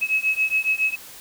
sine beating tone pair, 2568 / 2575.2 Hz, E7 / E7, -46 / -41 cents, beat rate 7.2 Hz, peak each -22 / -22 dBFS, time 0.01-0.96 s, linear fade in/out 20 ms, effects white hiss -42 dBFS RMS until 1.2 s

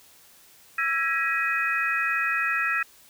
sine tone cluster, 1334 / 1652 / 1909 / 2515 Hz, E6 / G#6 / A#6 / D#7, +20 / -10 / +41 / +18 cents, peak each -28 dBFS, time 0.78-2.83 s, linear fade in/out 5 ms, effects white hiss -54 dBFS RMS until 3.09 s

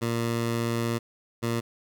15% pulse tone pair in turn, 116.6 / 116.6 Hz, A#2 / A#2, +1 / +1 cents, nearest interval unison, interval 0 cents, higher neither, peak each -19 dBFS, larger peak neither, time 0.01-0.99 / 1.42-1.61 s, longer first, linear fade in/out 20 ms, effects none

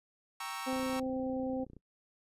sawtooth chord, G diminished seventh, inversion none, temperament equal, 784 / 932.3 / 1108.7 / 1318.5 Hz, G5 / Bb5 / Db6 / Fb6, 0 / 0 / 0 / 0 cents, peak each -42 / -40 / -39 / -40 dBFS, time 0.4-1 s, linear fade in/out 5 ms
harmonic tone, 260.2 Hz, C4, 9 cents flat, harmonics 1 / 2 / 3, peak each -34 / -37 / -44 dBFS, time 0.66-1.65 s, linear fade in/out 20 ms
click train, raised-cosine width 3 ms, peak -38 dBFS, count 32, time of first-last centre 0.73-1.767 s, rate 29.9 Hz
effects noise-tail reverb RT60 0.1 s tail -23 dB re dry + resampled to 32000 Hz

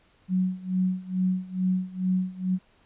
sine tone with tremolo, 185 Hz, F#3, in tune, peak -20 dBFS, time 0.28-2.59 s, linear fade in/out 50 ms, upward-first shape sine, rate 2.3 Hz, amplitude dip 90%, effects pink hiss -62 dBFS RMS until 2.85 s + resampled to 8000 Hz

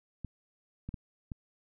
clicks, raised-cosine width 5 ms, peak -26 dBFS, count 4, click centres 0.247 / 0.89 / 0.942 / 1.318 s, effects none

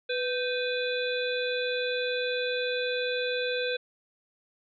harmonic tone with a mistuned harmonic, 496.6 Hz, B4, 9 cents sharp, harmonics 1 / 3 / 5 / 7 / 8, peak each -29 / -34 / -36 / -37 / -38 dBFS, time 0.09-3.77 s, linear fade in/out 10 ms, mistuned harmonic 3, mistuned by +75 cents, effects none

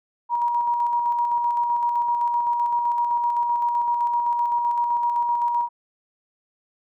sine tone with tremolo, 953 Hz, A#5, 38 cents sharp, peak -18 dBFS, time 0.29-5.69 s, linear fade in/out 50 ms, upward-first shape square, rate 7.8 Hz, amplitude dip 30%, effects none

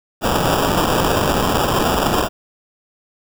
violet noise with sample-and-hold, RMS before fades -17 dBFS, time 0.21-2.29 s, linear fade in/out 50 ms, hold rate 2100 Hz, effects none

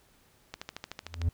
click train, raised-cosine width 0.2 ms, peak -20 dBFS, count 10, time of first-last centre 0.54-1.217 s, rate 13.3 Hz
triangle tone with exponential growth, 84 Hz, E2, 33 cents sharp, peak -19 dBFS, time 1.03-1.29 s, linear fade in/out 5 ms, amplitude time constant 56 ms
effects pink hiss -64 dBFS RMS until 1.33 s

